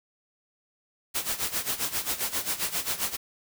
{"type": "noise with tremolo", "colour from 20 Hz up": "white", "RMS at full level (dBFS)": -27, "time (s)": [1.14, 3.17], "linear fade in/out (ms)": 20, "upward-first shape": "sine", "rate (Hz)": 7.5, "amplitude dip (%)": 80, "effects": []}